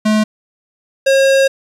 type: tone pair in turn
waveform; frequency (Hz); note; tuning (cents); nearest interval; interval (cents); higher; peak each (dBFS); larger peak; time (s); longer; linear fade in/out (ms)
square; 214.7 / 541; A3 / C#5; -42 / -42; octave + major third; 1600; second; -11 / -9; second; 0.05-0.24 / 1.06-1.48; second; 10
effects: low-pass 8000 Hz 12 dB/octave + 8-bit